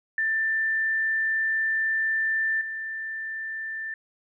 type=tone with level steps; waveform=sine; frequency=1778 Hz; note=A6; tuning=18 cents sharp; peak=-22 / -30 dBFS; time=0.18-3.94 s; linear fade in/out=2 ms; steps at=2.61 s; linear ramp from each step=2 ms; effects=none